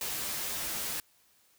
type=noise with comb filter; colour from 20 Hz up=white; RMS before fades=-35 dBFS; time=0.01-1 s; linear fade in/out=2 ms; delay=11 ms; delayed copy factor=-0.65; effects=white hiss -66 dBFS RMS until 1.58 s